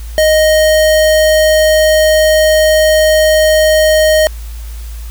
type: tone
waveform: square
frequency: 622.3 Hz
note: D#5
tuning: in tune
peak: -7 dBFS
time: 0.18-4.27 s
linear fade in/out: 0 ms
effects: added 56 Hz sine -22 dBFS peak until 5.1 s + white hiss -38 dBFS RMS until 5.1 s